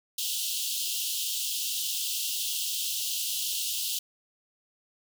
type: high-pass noise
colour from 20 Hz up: pink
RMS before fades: -31 dBFS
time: 0.18-3.99 s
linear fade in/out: 5 ms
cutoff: 2800 Hz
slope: 96 dB/octave
effects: none